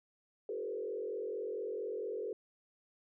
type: tone with frequency modulation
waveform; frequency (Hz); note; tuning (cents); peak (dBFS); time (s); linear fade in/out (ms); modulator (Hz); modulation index
sine; 440; A4; 0; -36; 0.49-2.33; 2; 44.4; 1.4
effects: none